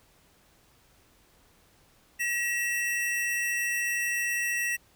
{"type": "tone pair together", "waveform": "square", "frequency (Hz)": [1916, 2681], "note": ["A#6", "E7"], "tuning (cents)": [47, 29], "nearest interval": "tritone", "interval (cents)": 582, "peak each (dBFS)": [-29, -32], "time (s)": [2.19, 4.77], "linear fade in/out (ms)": 20, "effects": ["pink hiss -62 dBFS RMS until 4.95 s"]}